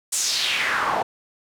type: noise with band-pass filter sweep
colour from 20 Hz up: pink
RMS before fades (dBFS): -23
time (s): 0.12-1.03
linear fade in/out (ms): 10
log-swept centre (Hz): 8300 to 710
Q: 2.8
effects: none